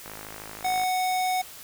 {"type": "click train", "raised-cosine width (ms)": 0.5, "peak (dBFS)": -24, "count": 42, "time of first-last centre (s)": [0.06, 0.835], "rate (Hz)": 52.9}
{"type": "tone", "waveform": "square", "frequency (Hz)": 740, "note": "F#5", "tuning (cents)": 0, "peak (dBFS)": -24, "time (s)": [0.64, 1.42], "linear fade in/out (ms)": 10}
{"effects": ["white hiss -44 dBFS RMS until 1.63 s"]}